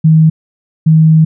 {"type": "tone pair in turn", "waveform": "sine", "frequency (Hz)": [158.6, 158.6], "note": ["D#3", "D#3"], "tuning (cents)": [33, 33], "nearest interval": "unison", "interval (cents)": 0, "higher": "neither", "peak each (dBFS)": -3, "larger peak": "neither", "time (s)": [[0.04, 0.3], [0.86, 1.25]], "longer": "second", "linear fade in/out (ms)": 10, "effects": []}